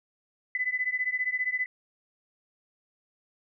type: beating tone pair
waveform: sine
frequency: 2000 / 2015 Hz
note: B6 / B6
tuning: +21 / +34 cents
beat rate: 15 Hz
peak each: -29 / -30 dBFS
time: 0.55-1.66 s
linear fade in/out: 2 ms
effects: none